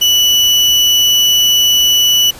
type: tone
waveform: 35% pulse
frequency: 2960 Hz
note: F#7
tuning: in tune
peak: -6 dBFS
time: 0.01-2.31 s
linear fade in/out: 10 ms
effects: pink hiss -34 dBFS RMS until 2.39 s + resampled to 32000 Hz